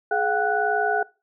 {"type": "tone cluster", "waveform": "sine", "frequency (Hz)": [420.9, 707, 768, 1479], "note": ["G#4", "F5", "G5", "F#6"], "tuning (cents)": [23, 21, -36, -1], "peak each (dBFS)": -25, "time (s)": [0.11, 1.03], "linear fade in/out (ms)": 5, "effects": ["noise-tail reverb RT60 0.3 s tail -22 dB re dry"]}